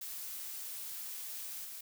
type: noise with level steps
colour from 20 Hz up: blue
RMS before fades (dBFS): -43 / -46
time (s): 0.01-1.81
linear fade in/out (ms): 5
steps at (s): 1.64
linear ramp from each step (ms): 10
effects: none